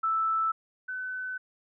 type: tone pair in turn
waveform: sine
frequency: 1318.5 / 1510.4 Hz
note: E6 / F#6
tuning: 0 / +35 cents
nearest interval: major second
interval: 235 cents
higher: second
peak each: -24 / -32 dBFS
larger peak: first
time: 0.03-0.52 / 0.88-1.38 s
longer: second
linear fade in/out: 10 ms
effects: none